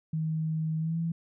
sine tone with pitch glide, 158.4 to 165.89 Hz, D#3 to E3, +31 to +11 cents, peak -27 dBFS, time 0.13-1.12 s, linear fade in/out 5 ms, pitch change +80 cents, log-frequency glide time 0.79-0.98 s, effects none

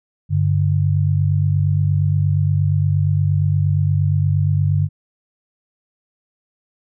sine tone pair together, 97.4 / 145.94 Hz, G2 / D3, -11 / -11 cents, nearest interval perfect fifth, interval 700 cents, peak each -16 / -17 dBFS, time 0.29-4.89 s, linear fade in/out 50 ms, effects none

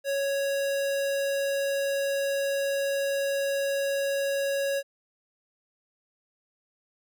square tone, 554.4 Hz, C#5, in tune, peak -26 dBFS, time 0.04-4.83 s, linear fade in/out 50 ms, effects none

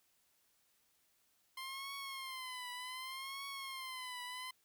15% pulse tone with vibrato, 1046.5 Hz, C6, in tune, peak -37 dBFS, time 1.57-4.51 s, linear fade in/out 5 ms, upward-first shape triangle, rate 0.66 Hz, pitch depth 110 cents each way, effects white hiss -75 dBFS RMS until 4.64 s

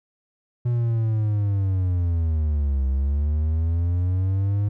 triangle linear two-way sweep, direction down then up, 122 to 65.7 to 103.4 Hz, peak -17 dBFS, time 0.65-4.69 s, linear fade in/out 10 ms, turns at 2.87 s, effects none

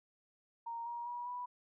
sine tone with pitch steps, 930 / 947.3 / 965 / 983 Hz, A#5 / A#5 / B5 / B5, -4 / +28 / -40 / -8 cents, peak -39 dBFS, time 0.66-1.46 s, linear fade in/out 10 ms, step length 200 ms, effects none

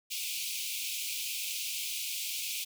pink high-pass noise, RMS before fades -36 dBFS, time 0.1-2.65 s, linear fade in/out 20 ms, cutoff 2300 Hz, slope 96 dB/octave, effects none

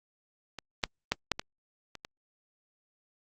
clicks, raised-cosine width 0.2 ms, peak -22 / -9 / -8 / -7 / -15 / -25 / -23 dBFS, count 7, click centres 0.587 / 0.838 / 1.12 / 1.317 / 1.395 / 1.953 / 2.049 s, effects Opus 48 kbps

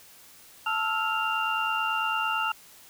sine tone cluster, 881 / 1309 / 1398 / 2781 Hz, A5 / E6 / F6 / F7, +2 / -13 / +1 / -8 cents, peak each -30 dBFS, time 0.66-2.52 s, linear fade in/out 5 ms, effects tanh soft clip ceiling -14 dBFS + white hiss -52 dBFS RMS until 2.89 s

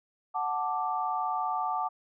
sine chord, D major, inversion first, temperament equal, 740 / 880 / 1174.7 Hz, F#5 / A5 / D6, 0 / 0 / 0 cents, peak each -32 dBFS, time 0.34-1.89 s, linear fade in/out 20 ms, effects none

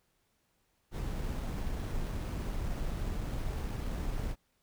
brown noise with sample-and-hold, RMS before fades -35 dBFS, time 0.91-4.36 s, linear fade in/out 50 ms, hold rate 7350 Hz, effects pink hiss -75 dBFS RMS until 4.62 s

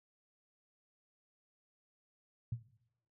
sine tone with exponential decay, 116.54 Hz, A#2, in tune, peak -31 dBFS, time 2.52-2.63 s, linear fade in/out 5 ms, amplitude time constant 23 ms, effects noise-tail reverb RT60 0.8 s tail -18 dB re dry

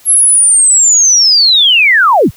sine linear sweep, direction down, 11280 to 44.74 Hz, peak -4 dBFS, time 0.05-2.31 s, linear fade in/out 50 ms, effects white hiss -42 dBFS RMS until 2.36 s

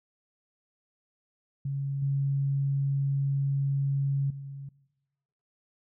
sine tone with level steps, 138.59 Hz, C#3, in tune, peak -28 / -24 / -37 dBFS, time 1.65-4.69 s, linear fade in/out 5 ms, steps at 2.02 / 4.3 s, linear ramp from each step 5 ms, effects noise-tail reverb RT60 1.0 s tail -21 dB re dry

